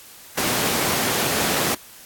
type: high-pass noise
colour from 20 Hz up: pink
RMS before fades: -22 dBFS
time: 0.37-1.75 s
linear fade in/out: 10 ms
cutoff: 170 Hz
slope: 12 dB/octave
effects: white hiss -44 dBFS RMS until 2.05 s + AAC 64 kbps